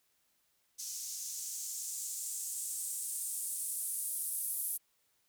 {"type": "noise with band-pass filter sweep", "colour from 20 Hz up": "violet", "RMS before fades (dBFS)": -39, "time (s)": [0.78, 4.78], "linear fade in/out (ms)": 20, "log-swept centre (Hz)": [5900, 11000], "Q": 2.6, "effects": ["white hiss -75 dBFS RMS until 5.28 s"]}